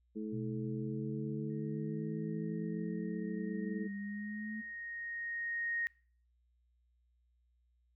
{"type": "harmonic tone", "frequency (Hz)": 108, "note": "A2", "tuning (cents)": -32, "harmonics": [2, 3, 4], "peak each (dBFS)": [-39, -43, -45], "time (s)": [0.15, 3.88], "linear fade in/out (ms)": 20}
{"type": "exponential sweep", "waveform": "sine", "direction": "up", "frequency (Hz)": [123, 219.2], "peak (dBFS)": -39, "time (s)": [0.32, 4.62], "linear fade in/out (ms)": 20}
{"type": "tone with exponential growth", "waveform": "sine", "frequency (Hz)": 1864.7, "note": "A#6", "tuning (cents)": 0, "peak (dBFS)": -32, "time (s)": [1.5, 5.87], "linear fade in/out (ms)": 0, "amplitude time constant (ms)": 950}
{"effects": ["noise-tail reverb RT60 0.5 s tail -24 dB re dry", "added 60 Hz sine -70 dBFS peak until 7.95 s"]}